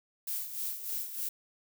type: noise with tremolo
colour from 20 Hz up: violet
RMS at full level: -34 dBFS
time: 0.27-1.29 s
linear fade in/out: 5 ms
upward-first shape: sine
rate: 3.3 Hz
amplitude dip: 65%
effects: none